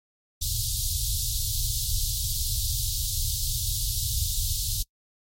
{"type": "band-stop noise", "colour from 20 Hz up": "pink", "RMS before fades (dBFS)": -27, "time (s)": [0.41, 4.83], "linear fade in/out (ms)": 10, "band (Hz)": [120, 3600], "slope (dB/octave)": 48, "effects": ["noise-tail reverb RT60 0.1 s tail -26 dB re dry", "MP3 64 kbps"]}